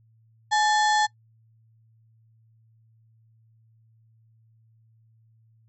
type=harmonic tone with a mistuned harmonic; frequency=848 Hz; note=G#5; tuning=36 cents sharp; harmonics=1 / 2 / 4 / 5 / 6 / 7 / 8 / 9; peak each=-20 / -26 / -32 / -33 / -40 / -38 / -42 / -37 dBFS; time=0.51-1.07 s; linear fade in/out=20 ms; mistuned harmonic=2; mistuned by=+82 cents; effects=noise-tail reverb RT60 0.1 s tail -22 dB re dry + added 112 Hz sine -57 dBFS peak until 5.68 s